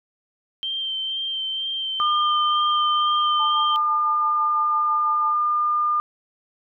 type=tone with vibrato; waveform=sine; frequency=3136 Hz; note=G7; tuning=in tune; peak=-24 dBFS; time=0.63-3.76 s; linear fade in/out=0 ms; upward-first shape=sine; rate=2.1 Hz; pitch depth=17 cents each way
type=tone; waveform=sine; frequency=1207 Hz; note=D6; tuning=47 cents sharp; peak=-18 dBFS; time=2-6 s; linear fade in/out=0 ms
type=tone with tremolo; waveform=sine; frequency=880 Hz; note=A5; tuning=in tune; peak=-26 dBFS; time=3.39-5.35 s; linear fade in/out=10 ms; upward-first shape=sine; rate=6 Hz; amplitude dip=75%
effects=none